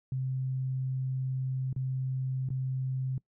sine tone with dropouts, 130.81 Hz, C3, in tune, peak -29 dBFS, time 0.12-3.18 s, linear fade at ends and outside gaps 2 ms, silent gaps 1.729-1.762 / 2.489-2.503 s, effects noise-tail reverb RT60 0.1 s tail -22 dB re dry

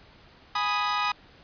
sawtooth chord, G# minor, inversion none, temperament equal, 830.6 / 987.8 / 1244.5 Hz, G#5 / B5 / D#6, 0 / 0 / 0 cents, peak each -27 / -26 / -23 dBFS, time 0.55-1.12 s, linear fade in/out 5 ms, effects pink hiss -54 dBFS RMS until 1.43 s + resampled to 11025 Hz

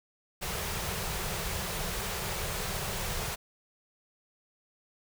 pink band-stop noise, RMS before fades -34 dBFS, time 0.41-3.36 s, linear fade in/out 20 ms, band 210 to 350 Hz, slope 96 dB/octave, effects none

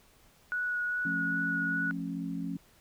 sine tone with vibrato, 1464 Hz, F#6, 19 cents flat, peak -29 dBFS, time 0.52-1.91 s, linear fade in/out 0 ms, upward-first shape sine, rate 2.5 Hz, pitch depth 10 cents each way
sine chord, F augmented, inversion none, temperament just, 174.61 / 218.3 / 272.8 Hz, F3 / A3 / C#4, 0 / -13 / -28 cents, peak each -36 / -40 / -36 dBFS, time 1.05-2.57 s, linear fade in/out 5 ms
effects pink hiss -62 dBFS RMS until 2.8 s

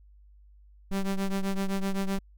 square ring-modulated tone, 98 Hz, G2, in tune, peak -24 dBFS, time 0.91-2.19 s, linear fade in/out 5 ms, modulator 94.1 Hz, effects added 50 Hz sine -52 dBFS peak until 2.37 s

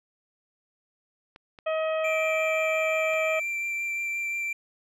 clicks, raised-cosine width 0.3 ms, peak -30 dBFS, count 3, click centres 1.361 / 1.588 / 3.136 s
harmonic tone, 634 Hz, D#5, 32 cents sharp, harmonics 1 / 2 / 3 / 4 / 5, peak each -25 / -34 / -40 / -37 / -44 dBFS, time 1.66-3.4 s, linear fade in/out 10 ms
triangle tone with vibrato, 2355 Hz, D7, 4 cents sharp, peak -26 dBFS, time 2.04-4.53 s, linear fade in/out 5 ms, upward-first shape triangle, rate 5.7 Hz, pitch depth 11 cents each way
effects none

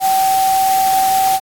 sine tone in noise, 768 Hz, G5, 36 cents flat, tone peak -11 dBFS, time 0-1.4 s, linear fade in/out 50 ms, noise white, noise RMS -23 dBFS, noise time 0-1.4 s, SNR +9 dB, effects AAC 64 kbps

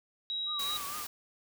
sine tone, 3844 Hz, B7, 48 cents flat, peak -32 dBFS, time 0.3-0.77 s, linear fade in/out 0 ms
sine tone with vibrato, 1174.7 Hz, D6, in tune, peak -40 dBFS, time 0.46-1.06 s, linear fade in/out 50 ms, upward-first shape triangle, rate 4.4 Hz, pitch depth 96 cents each way
white noise, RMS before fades -40 dBFS, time 0.59-1.07 s, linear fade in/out 5 ms
effects none

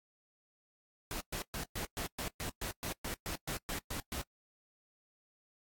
pink noise bursts, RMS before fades -39 dBFS, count 15, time 1.11-4.215 s, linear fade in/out 0 ms, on 95 ms, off 120 ms, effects noise-tail reverb RT60 0.1 s tail -24 dB re dry + AAC 64 kbps

